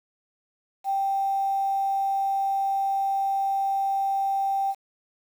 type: tone with quantisation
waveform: sine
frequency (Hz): 784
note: G5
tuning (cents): 0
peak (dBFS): -22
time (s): 0.84-4.75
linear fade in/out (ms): 50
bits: 8
effects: none